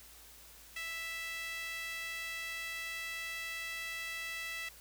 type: tone with high-pass filter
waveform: sawtooth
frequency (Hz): 659.3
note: E5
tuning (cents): 0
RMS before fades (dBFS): -41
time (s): 0.76-4.69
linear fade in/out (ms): 5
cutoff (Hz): 2200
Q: 3.8
effects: added 56 Hz sine -62 dBFS peak until 4.8 s + white hiss -56 dBFS RMS until 4.8 s